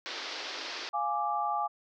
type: band-pass noise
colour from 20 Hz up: white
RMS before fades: -39 dBFS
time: 0.06-0.89 s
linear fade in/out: 0 ms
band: 290 to 5300 Hz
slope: 48 dB/octave
type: chord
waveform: sine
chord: D diminished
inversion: first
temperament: equal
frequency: 698.5 / 830.6 / 1174.7 Hz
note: F5 / Ab5 / D6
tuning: 0 / 0 / 0 cents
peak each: -35 / -31 / -32 dBFS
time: 0.93-1.68 s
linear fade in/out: 20 ms
effects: none